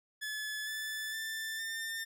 sawtooth tone with pitch steps, 1719 / 1746 / 1773.5 / 1801.3 Hz, A6 / A6 / A6 / A6, -41 / -14 / +13 / +40 cents, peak -33 dBFS, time 0.21-2.05 s, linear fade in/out 20 ms, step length 460 ms, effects none

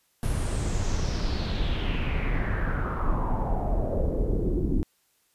brown noise with low-pass filter sweep, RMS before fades -26 dBFS, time 0.23-4.83 s, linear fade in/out 0 ms, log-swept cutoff 11000 to 290 Hz, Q 4.4, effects white hiss -68 dBFS RMS until 5.34 s + resampled to 32000 Hz

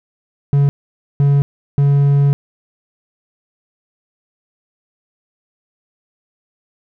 triangle tone bursts at uneven times, 141.4 Hz, C#3, 35 cents sharp, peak -7 dBFS, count 3, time 0.53-0.69 / 1.2-1.42 / 1.78-2.33 s, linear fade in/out 0 ms, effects none

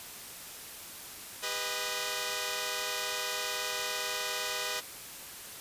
5% pulse chord, G augmented, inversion none, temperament equal with one note detuned, 402.3 / 493.9 / 622.3 Hz, G4 / B4 / D#5, +45 / 0 / 0 cents, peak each -29 / -24 / -25 dBFS, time 1.42-4.81 s, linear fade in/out 20 ms, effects white hiss -45 dBFS RMS until 5.6 s + resampled to 32000 Hz

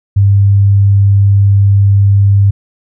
sine tone, 99.7 Hz, G2, 30 cents sharp, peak -4 dBFS, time 0.16-2.51 s, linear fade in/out 10 ms, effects none

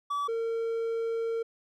triangle tone pair in turn, 1148 / 456.8 Hz, D6 / A#4, -40 / -35 cents, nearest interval octave + major third, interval 1595 cents, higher first, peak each -26 dBFS, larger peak neither, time 0.1-0.28 / 0.28-1.43 s, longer second, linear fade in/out 10 ms, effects none

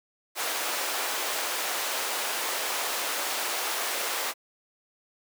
pink high-pass noise, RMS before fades -30 dBFS, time 0.35-4.34 s, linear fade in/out 50 ms, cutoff 560 Hz, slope 12 dB/octave, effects high-pass 300 Hz 12 dB/octave

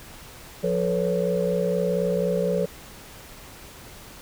sine tone cluster, 176.7 / 435.9 / 494.9 / 559 Hz, F3 / A4 / B4 / C#5, +21 / -16 / +4 / +14 cents, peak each -26 dBFS, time 0.63-2.66 s, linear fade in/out 10 ms, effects tanh soft clip ceiling -11 dBFS + pink hiss -44 dBFS RMS until 4.21 s

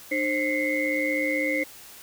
sine tone cluster, 301.4 / 530 / 2046 / 2162 Hz, D4 / C5 / C7 / C#7, +45 / +22 / -39 / -44 cents, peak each -28 dBFS, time 0.11-1.64 s, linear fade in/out 10 ms, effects tanh soft clip ceiling -13 dBFS + white hiss -46 dBFS RMS until 2.02 s

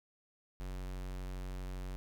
square tone, 46.25 Hz, F#1, in tune, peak -40 dBFS, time 0.6-1.96 s, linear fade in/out 0 ms, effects none

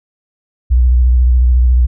sine tone with vibrato, 61.74 Hz, B1, in tune, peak -6 dBFS, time 0.7-1.87 s, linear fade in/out 20 ms, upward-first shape square, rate 14 Hz, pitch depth 50 cents each way, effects none

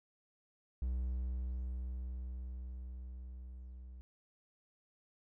triangle tone with level ramp, 62.6 Hz, B1, 24 cents sharp, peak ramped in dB -31 to -46 dBFS, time 0.82-4.01 s, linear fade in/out 0 ms, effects none

